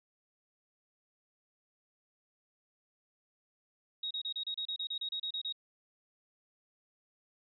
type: tone bursts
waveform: sine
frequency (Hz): 3777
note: A#7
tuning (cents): +22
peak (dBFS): -34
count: 14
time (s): 4.03-5.525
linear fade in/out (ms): 5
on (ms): 78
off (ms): 31
effects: none